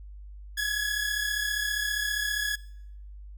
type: tone pair together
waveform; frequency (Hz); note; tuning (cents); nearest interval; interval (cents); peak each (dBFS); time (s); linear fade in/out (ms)
sawtooth; 1665 / 1700; G#6 / G#6; +4 / +40; unison; 36; -26; 0.57-2.56; 10
effects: noise-tail reverb RT60 0.8 s tail -23 dB re dry + added 50 Hz sine -41 dBFS peak until 3.37 s